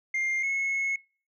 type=tone pair in turn; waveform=sine; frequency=2111 / 2183 Hz; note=C7 / C#7; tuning=+15 / -27 cents; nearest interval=minor second; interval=58 cents; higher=second; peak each=-23 dBFS; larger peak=neither; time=0.14-0.43 / 0.43-0.96 s; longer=second; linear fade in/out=5 ms; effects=noise-tail reverb RT60 0.4 s tail -26 dB re dry + tanh soft clip ceiling -24 dBFS